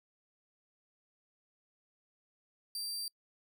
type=tone; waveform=sawtooth; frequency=4699 Hz; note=D8; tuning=in tune; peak=-34 dBFS; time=2.75-3.08 s; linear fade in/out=2 ms; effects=noise-tail reverb RT60 0.1 s tail -26 dB re dry